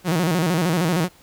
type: tone with vibrato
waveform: sawtooth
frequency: 170 Hz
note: F3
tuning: 46 cents flat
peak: -14 dBFS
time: 0.04-1.09 s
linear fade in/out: 50 ms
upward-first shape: square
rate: 13 Hz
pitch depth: 120 cents each way
effects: pink hiss -52 dBFS RMS until 1.22 s